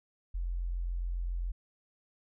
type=tone; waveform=sine; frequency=43.65 Hz; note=F1; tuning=in tune; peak=-31 dBFS; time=0.34-1.52 s; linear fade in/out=10 ms; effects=none